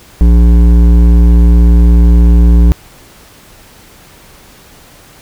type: tone with hard clipping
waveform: sine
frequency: 58.27 Hz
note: A#1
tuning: in tune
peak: -4 dBFS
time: 0.21-2.72 s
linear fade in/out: 0 ms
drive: 11 dB
effects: pink hiss -39 dBFS RMS until 5.21 s